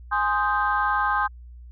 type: chord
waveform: sine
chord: Ab major seventh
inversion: none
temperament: equal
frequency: 830.6 / 1046.5 / 1244.5 / 1568 Hz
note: Ab5 / C6 / Eb6 / G6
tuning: 0 / 0 / 0 / 0 cents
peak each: -25 dBFS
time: 0.11-1.28 s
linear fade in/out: 20 ms
effects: tanh soft clip ceiling -11 dBFS + added 60 Hz sine -40 dBFS peak until 1.71 s